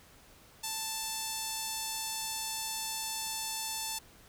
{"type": "tone with notch filter", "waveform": "5% pulse", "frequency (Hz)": 883, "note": "A5", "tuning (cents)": 6, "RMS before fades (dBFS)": -37, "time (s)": [0.63, 3.99], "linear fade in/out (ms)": 10, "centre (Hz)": 2000, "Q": 1.4, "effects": ["pink hiss -58 dBFS RMS until 4.28 s"]}